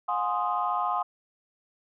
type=chord; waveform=sine; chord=F minor seventh; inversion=none; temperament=equal with one note detuned; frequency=716.4 / 830.6 / 1046.5 / 1244.5 Hz; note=F5 / Ab5 / C6 / Eb6; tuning=+44 / 0 / 0 / 0 cents; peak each=-30 / -31 / -29 / -30 dBFS; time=0.08-1.03 s; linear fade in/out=10 ms; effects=tanh soft clip ceiling -15 dBFS